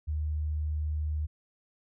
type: tone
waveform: sine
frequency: 76.2 Hz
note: D#2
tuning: 36 cents flat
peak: -28 dBFS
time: 0.07-1.27 s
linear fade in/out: 20 ms
effects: none